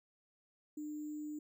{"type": "tone with sample-and-hold", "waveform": "sine", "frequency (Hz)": 300.8, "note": "D4", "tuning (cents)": 42, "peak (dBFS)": -40, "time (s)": [0.77, 1.39], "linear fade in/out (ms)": 5, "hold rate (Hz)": 7350, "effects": []}